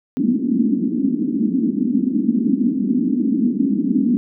white band-pass noise, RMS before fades -18 dBFS, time 0.17-4.17 s, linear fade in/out 0 ms, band 210 to 280 Hz, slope 48 dB/octave, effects none

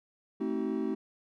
triangle chord, A diminished seventh, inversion none, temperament just, 220 / 264 / 316.8 / 380.2 Hz, A3 / C4 / Eb4 / Gb4, 0 / +16 / +31 / +47 cents, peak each -33 dBFS, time 0.4-0.95 s, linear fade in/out 10 ms, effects none

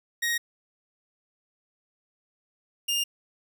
sawtooth tone pair in turn, 1879 / 2815 Hz, A#6 / F7, +13 / +13 cents, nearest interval perfect fifth, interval 700 cents, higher second, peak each -21 dBFS, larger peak neither, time 0.22-0.38 / 2.88-3.04 s, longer neither, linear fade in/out 10 ms, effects none

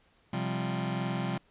sawtooth chord, C suspended fourth, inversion none, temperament just, 130.81 / 174.42 / 196.22 Hz, C3 / F3 / G3, 0 / -2 / +2 cents, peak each -30 dBFS, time 0.33-1.38 s, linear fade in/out 5 ms, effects pink hiss -66 dBFS RMS until 1.5 s + resampled to 8000 Hz

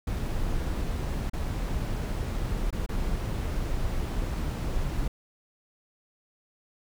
brown noise with dropouts, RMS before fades -29 dBFS, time 0.07-5.08 s, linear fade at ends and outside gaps 5 ms, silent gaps 1.298-1.333 / 2.706-2.726 / 2.863-2.889 s, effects none

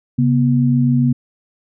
sine tone pair together, 135.5 / 242.5 Hz, C#3 / B3, -39 / -31 cents, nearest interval minor seventh, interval 1008 cents, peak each -14 dBFS, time 0.18-1.13 s, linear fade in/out 10 ms, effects none

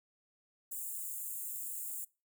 white high-pass noise, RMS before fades -41 dBFS, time 0.71-2.05 s, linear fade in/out 10 ms, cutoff 7000 Hz, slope 96 dB/octave, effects noise-tail reverb RT60 0.3 s tail -24 dB re dry

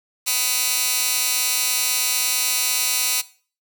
15% pulse tone with high-pass filter, 250.9 Hz, B3, 28 cents sharp, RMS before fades -21 dBFS, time 0.26-3.22 s, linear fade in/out 20 ms, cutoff 4800 Hz, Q 0.52, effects noise-tail reverb RT60 0.4 s tail -18 dB re dry

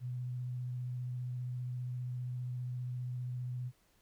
sine tone with vibrato, 124.6 Hz, B2, 16 cents sharp, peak -36 dBFS, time 0-3.72 s, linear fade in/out 50 ms, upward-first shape triangle, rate 15 Hz, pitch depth 18 cents each way, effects pink hiss -71 dBFS RMS until 4.01 s

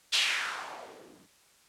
violet noise with low-pass filter sweep, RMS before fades -33 dBFS, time 0.12-1.27 s, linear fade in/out 20 ms, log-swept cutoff 3600 to 210 Hz, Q 2.3, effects white hiss -62 dBFS RMS until 1.68 s + low-pass 10000 Hz 12 dB/octave

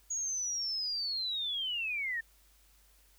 sine linear sweep, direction down, 6730 to 1781 Hz, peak -32 dBFS, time 0.1-2.21 s, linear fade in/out 10 ms, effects added 50 Hz sine -64 dBFS peak until 3.18 s + white hiss -66 dBFS RMS until 3.18 s

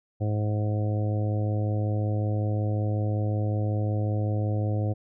harmonic tone, 105.4 Hz, G#2, 26 cents sharp, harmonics 1 / 2 / 3 / 4 / 5 / 6 / 7, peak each -24 / -36 / -35 / -40 / -36 / -42 / -41 dBFS, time 0.2-4.94 s, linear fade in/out 20 ms, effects none

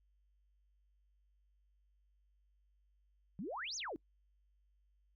sine exponential two-way sweep, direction up then down, 164.81 to 7000 to 277.1 Hz, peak -40 dBFS, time 3.39-3.96 s, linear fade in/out 0 ms, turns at 3.76 s, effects noise-tail reverb RT60 0.1 s tail -24 dB re dry + added 50 Hz sine -70 dBFS peak until 5.15 s

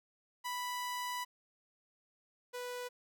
sawtooth tone pair in turn, 987.8 / 493 Hz, B5 / B4, 0 / -3 cents, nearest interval octave, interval 1203 cents, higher first, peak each -33 / -36 dBFS, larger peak first, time 0.44-1.25 / 2.53-2.89 s, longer first, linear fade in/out 20 ms, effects none

